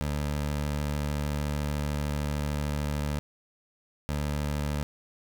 20% pulse tone pair in turn, 73.42 / 73.42 Hz, D2 / D2, 0 / 0 cents, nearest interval unison, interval 0 cents, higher neither, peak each -23 dBFS, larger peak neither, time 0.01-3.19 / 4.09-4.83 s, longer first, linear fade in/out 0 ms, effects none

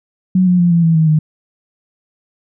sine tone with pitch steps, 185 / 179.53 / 174.21 / 169.06 / 164.06 / 159.2 / 154.49 Hz, F#3 / F3 / F3 / E3 / E3 / D#3 / D#3, 0 / +48 / -4 / +44 / -8 / +40 / -12 cents, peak -8 dBFS, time 0.35-1.19 s, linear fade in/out 5 ms, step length 120 ms, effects none

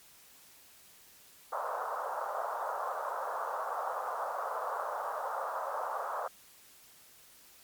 white band-pass noise, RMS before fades -36 dBFS, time 1.52-6.28 s, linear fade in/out 5 ms, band 510 to 1300 Hz, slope 48 dB/octave, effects white hiss -58 dBFS RMS until 7.63 s + MP3 96 kbps

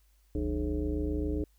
sine tone with frequency modulation, 187.7 Hz, F#3, 25 cents sharp, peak -28 dBFS, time 0.35-1.44 s, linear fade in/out 2 ms, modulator 116 Hz, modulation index 2.1, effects added 51 Hz sine -62 dBFS peak until 1.58 s + white hiss -72 dBFS RMS until 1.58 s

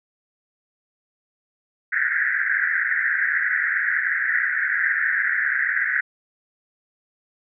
pink band-pass noise, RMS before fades -22 dBFS, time 1.92-6.01 s, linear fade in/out 10 ms, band 1500 to 2000 Hz, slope 96 dB/octave, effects none

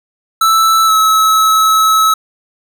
square tone with pitch glide, 1318.5 to 1295.1 Hz, E6 to E6, 0 to -31 cents, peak -8 dBFS, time 0.41-2.14 s, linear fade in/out 5 ms, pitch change -31 cents, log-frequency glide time 0.86-0.92 s, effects none

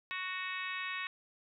harmonic tone with a mistuned harmonic, 370.6 Hz, F#4, 3 cents sharp, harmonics 3 / 4 / 5 / 6 / 7 / 8 / 9 / 10, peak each -43 / -48 / -41 / -44 / -42 / -52 / -52 / -48 dBFS, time 0.11-1.07 s, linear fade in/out 0 ms, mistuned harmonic 10, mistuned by +17 cents, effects none

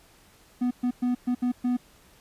triangle tone bursts at uneven times, 246.9 Hz, B3, in tune, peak -20 dBFS, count 6, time 0.61-0.71 / 0.83-0.91 / 1.02-1.15 / 1.27-1.35 / 1.42-1.52 / 1.64-1.77 s, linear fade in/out 10 ms, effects pink hiss -57 dBFS RMS until 2.2 s + resampled to 32000 Hz

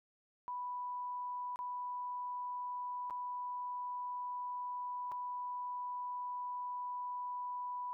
sine tone with dropouts, 987.8 Hz, B5, in tune, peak -38 dBFS, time 0.48-7.93 s, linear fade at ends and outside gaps 0 ms, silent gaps 1.559-1.59 / 3.099-3.107 / 5.116-5.12 s, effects none

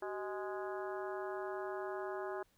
harmonic tone with a mistuned harmonic, 207.7 Hz, G#3, in tune, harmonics 2 / 3 / 4 / 5 / 6 / 7 / 8, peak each -41 / -45 / -47 / -49 / -51 / -52 / -53 dBFS, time 0.02-2.43 s, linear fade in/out 5 ms, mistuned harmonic 2, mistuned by -150 cents, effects pink hiss -73 dBFS RMS until 2.57 s

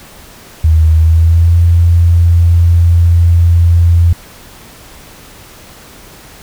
sine tone with pitch glide, 79.6 to 85.31 Hz, D#2 to F2, +40 to -40 cents, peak -4 dBFS, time 0.64-4.13 s, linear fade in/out 5 ms, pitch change +120 cents, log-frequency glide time 0.95-1.56 s, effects pink hiss -36 dBFS RMS until 6.42 s

